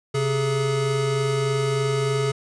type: tone pair together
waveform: square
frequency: 133.27 / 423.1 Hz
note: C3 / G#4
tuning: +32 / +32 cents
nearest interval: octave + minor sixth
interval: 2000 cents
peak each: -24 dBFS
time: 0.14-2.32 s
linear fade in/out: 10 ms
effects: resampled to 22050 Hz